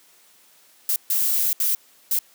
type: noise bursts at uneven times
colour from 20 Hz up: violet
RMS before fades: -21 dBFS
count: 4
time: 0.89-0.96 / 1.1-1.53 / 1.6-1.75 / 2.11-2.19 s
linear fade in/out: 2 ms
effects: white hiss -55 dBFS RMS until 2.34 s + high-pass 200 Hz 12 dB/octave